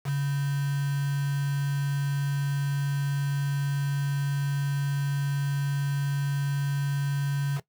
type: tone with quantisation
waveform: sine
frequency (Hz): 140.9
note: C#3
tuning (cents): +29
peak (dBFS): -24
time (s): 0.04-7.61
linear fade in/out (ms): 50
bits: 6
effects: noise-tail reverb RT60 0.1 s tail -18 dB re dry